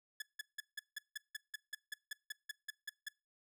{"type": "tone bursts", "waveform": "sawtooth", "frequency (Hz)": 1712, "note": "A6", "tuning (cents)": -48, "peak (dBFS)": -36, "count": 16, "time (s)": [0.2, 3.086], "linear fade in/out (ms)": 5, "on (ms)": 21, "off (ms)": 170, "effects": ["noise-tail reverb RT60 0.3 s tail -25 dB re dry"]}